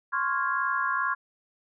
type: chord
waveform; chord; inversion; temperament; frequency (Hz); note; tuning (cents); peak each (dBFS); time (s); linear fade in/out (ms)
sine; Db major seventh; third; equal with one note detuned; 1046.5 / 1108.7 / 1396.9 / 1650.7; C6 / Db6 / F6 / Ab6; 0 / 0 / 0 / -11; -30; 0.12-1.15; 20
effects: none